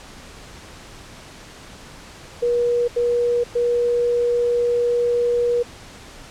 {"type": "tone bursts at uneven times", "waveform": "sine", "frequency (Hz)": 480.2, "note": "B4", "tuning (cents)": -49, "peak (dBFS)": -16, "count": 3, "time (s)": [[2.42, 2.88], [2.96, 3.44], [3.55, 5.63]], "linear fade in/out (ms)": 10, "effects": ["pink hiss -41 dBFS RMS until 6.3 s", "low-pass 8000 Hz 12 dB/octave"]}